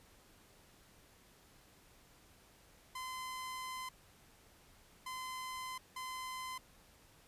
sawtooth tone bursts at uneven times, 1028 Hz, C6, 31 cents flat, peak -38 dBFS, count 3, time 2.95-3.89 / 5.06-5.78 / 5.96-6.58 s, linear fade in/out 5 ms, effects pink hiss -64 dBFS RMS until 7.27 s + resampled to 32000 Hz

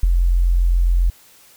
sine tone with ADSR envelope, 43.68 Hz, F1, 1 cent sharp, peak -8 dBFS, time 0.03-1.1 s, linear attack 5 ms, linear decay 16 ms, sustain -4 dB, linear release 5 ms, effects white hiss -49 dBFS RMS until 1.56 s

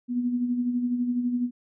sine tone with tremolo, 244.6 Hz, B3, 16 cents flat, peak -21 dBFS, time 0.08-1.51 s, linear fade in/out 50 ms, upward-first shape sine, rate 12 Hz, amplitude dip 50%, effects none

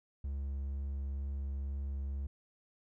triangle tone with vibrato, 69.1 Hz, C#2, 5 cents flat, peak -33 dBFS, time 0.24-2.27 s, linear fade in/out 5 ms, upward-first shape triangle, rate 2.1 Hz, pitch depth 11 cents each way, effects none

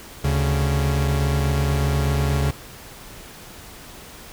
45% pulse tone pair together, 73.21 / 138.2 Hz, D2 / C#3, -5 / -5 cents, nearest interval major seventh, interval 1100 cents, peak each -21 dBFS, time 0.24-2.51 s, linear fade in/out 5 ms, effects pink hiss -41 dBFS RMS until 4.32 s

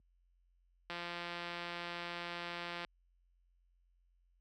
click train, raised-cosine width 0.3 ms, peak -26 dBFS, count 338, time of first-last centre 0.9-2.848 s, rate 173 Hz, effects added 44 Hz sine -48 dBFS peak until 4.4 s + high-pass 150 Hz 12 dB/octave

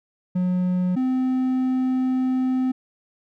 triangle tone pair in turn, 181.4 / 257.6 Hz, F#3 / C4, -34 / -27 cents, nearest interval tritone, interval 607 cents, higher second, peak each -17 dBFS, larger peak neither, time 0.35-0.96 / 0.96-2.72 s, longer second, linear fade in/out 10 ms, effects none

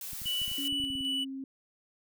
blue noise, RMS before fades -40 dBFS, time 0.01-0.68 s, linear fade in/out 2 ms
clicks, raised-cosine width 5 ms, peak -35 dBFS, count 12, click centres 0.132 / 0.218 / 0.258 / 0.417 / 0.48 / 0.516 / 0.726 / 0.801 / 0.839 / 0.903 / 0.954 / 1.008 s
triangle tone with tremolo, 2961 Hz, F#7, 1 cent sharp, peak -28 dBFS, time 0.25-1.25 s, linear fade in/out 20 ms, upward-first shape square, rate 2.5 Hz, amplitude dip 35%
sine tone with pitch glide, 280.1 to 268.4 Hz, C#4 to C4, +18 to +44 cents, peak -36 dBFS, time 0.58-1.44 s, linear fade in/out 2 ms, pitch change -74 cents, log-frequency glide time 0.78-0.92 s
effects none

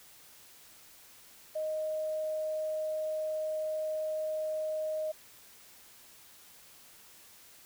sine tone, 622.3 Hz, D#5, in tune, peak -31 dBFS, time 1.55-5.12 s, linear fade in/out 10 ms, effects white hiss -56 dBFS RMS until 7.65 s

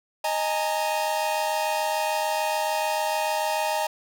45% pulse chord, D# suspended fourth, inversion none, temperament equal with one note detuned, 622.3 / 830.6 / 917.4 Hz, D#5 / G#5 / A#5, 0 / 0 / -28 cents, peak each -28 dBFS, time 0.24-3.87 s, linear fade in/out 5 ms, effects none

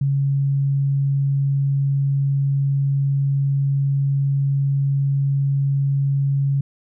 sine tone, 138.7 Hz, C#3, 1 cent sharp, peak -16 dBFS, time 0.01-6.61 s, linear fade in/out 5 ms, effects none

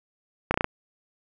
slowing click train, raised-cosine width 0.5 ms, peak -7 dBFS, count 5, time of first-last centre 0.51-0.644 s, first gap 32 ms, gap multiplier 1.03, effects none

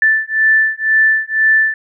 sine beating tone pair, 1760 / 1762 Hz, A6 / A6, 0 / +2 cents, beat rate 2 Hz, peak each -13 dBFS, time 0.02-1.74 s, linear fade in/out 2 ms, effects none

